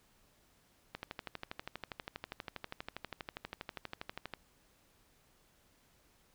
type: click train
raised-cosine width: 0.3 ms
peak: -24 dBFS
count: 43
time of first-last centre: 0.95-4.337 s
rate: 12.4 Hz
effects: pink hiss -69 dBFS RMS until 6.34 s